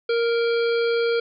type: harmonic tone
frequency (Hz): 466.2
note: A#4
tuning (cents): 0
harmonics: 1 / 3 / 5 / 7 / 9 / 10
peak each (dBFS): -19 / -29 / -33 / -36 / -38 / -39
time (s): 0.09-1.2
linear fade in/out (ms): 5
effects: none